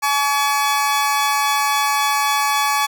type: tone pair together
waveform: sawtooth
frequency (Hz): 851 / 1135.9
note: G#5 / C#6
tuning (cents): +42 / +42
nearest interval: perfect fourth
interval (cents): 500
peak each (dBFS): -15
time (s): 0.02-2.87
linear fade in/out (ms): 20
effects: none